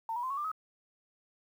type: tone with pitch steps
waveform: sine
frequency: 901 / 965.7 / 1035 / 1109.3 / 1188.9 / 1274.2 Hz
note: A5 / B5 / C6 / C#6 / D6 / D#6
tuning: +41 / -39 / -19 / +1 / +21 / +41 cents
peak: -32 dBFS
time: 0.09-0.516 s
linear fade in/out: 2 ms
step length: 71 ms
effects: 10-bit